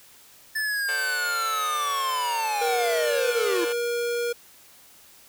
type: linear sweep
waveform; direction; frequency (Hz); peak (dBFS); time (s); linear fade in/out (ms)
square; down; 1760 to 329.6; -25; 0.55-3.65; 10
type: chord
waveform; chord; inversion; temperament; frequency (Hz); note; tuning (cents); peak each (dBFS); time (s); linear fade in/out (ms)
10% pulse; D dominant seventh; second; just; 440.5 / 528.6 / 587.3 / 734.2; A4 / C5 / D5 / F#5; +2 / +18 / 0 / -14; -31; 0.88-3.73; 10
type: tone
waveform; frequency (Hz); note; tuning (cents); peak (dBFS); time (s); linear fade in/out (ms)
square; 475.5; A#4; +34; -25; 2.61-4.33; 10
effects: white hiss -52 dBFS RMS until 5.28 s